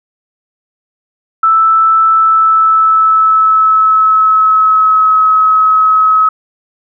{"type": "tone with pitch glide", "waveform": "sine", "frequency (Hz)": [1318.5, 1281.7], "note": ["E6", "E6"], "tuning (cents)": [0, -49], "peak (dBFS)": -5, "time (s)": [1.43, 6.29], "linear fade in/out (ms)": 5, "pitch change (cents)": -49, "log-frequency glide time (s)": [2.08, 5.2], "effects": []}